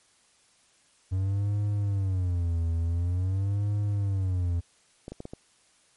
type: tone with vibrato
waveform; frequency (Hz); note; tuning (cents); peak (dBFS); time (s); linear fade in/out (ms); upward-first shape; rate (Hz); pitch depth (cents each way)
triangle; 92.5; F#2; 0; -22; 1.11-4.61; 20; sine; 0.47; 190
type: clicks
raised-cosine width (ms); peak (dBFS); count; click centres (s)
2; -24; 5; 5.081 / 5.12 / 5.204 / 5.254 / 5.335
effects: white hiss -63 dBFS RMS until 5.96 s + MP3 48 kbps